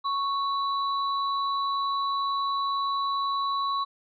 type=tone pair together; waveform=sine; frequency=1108.7 / 3951 Hz; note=C#6 / B7; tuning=0 / 0 cents; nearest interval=octave + minor seventh; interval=2200 cents; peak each=-25 / -35 dBFS; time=0.04-3.85 s; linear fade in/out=20 ms; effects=none